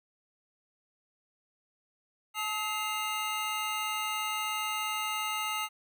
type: tone cluster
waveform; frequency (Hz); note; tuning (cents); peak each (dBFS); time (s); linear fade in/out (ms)
square; 864 / 1278 / 2091 / 2807; A5 / D#6 / C7 / F7; -32 / +46 / -2 / +8; -38 / -36 / -39 / -37; 2.34-5.69; 50
effects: none